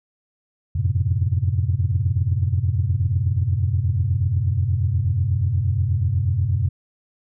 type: tone cluster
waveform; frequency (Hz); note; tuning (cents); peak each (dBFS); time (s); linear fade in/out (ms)
sine; 84.3 / 92.6 / 111.6 / 130.7; E2 / F#2 / A2 / C3; +39 / +2 / +25 / -1; -25 / -20 / -23 / -24; 0.75-6.69; 10
effects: tanh soft clip ceiling -8 dBFS